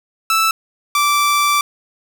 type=tone pair in turn; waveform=sawtooth; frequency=1318.5 / 1167.2 Hz; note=E6 / D6; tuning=0 / -11 cents; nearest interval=major second; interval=211 cents; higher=first; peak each=-9 dBFS; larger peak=neither; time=0.3-0.51 / 0.95-1.61 s; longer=second; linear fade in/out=2 ms; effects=none